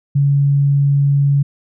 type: tone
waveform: sine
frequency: 141 Hz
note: C#3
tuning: 30 cents sharp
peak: -10 dBFS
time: 0.15-1.43 s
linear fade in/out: 10 ms
effects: none